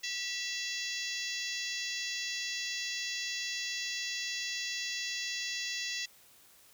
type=harmonic tone with a mistuned harmonic; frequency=673 Hz; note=E5; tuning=36 cents sharp; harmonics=3 / 4 / 5 / 6 / 7 / 8 / 9 / 10; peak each=-40 / -41 / -42 / -43 / -43 / -44 / -45 / -45 dBFS; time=0.03-6.06 s; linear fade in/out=10 ms; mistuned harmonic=3; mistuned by=-55 cents; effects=white hiss -60 dBFS RMS until 6.73 s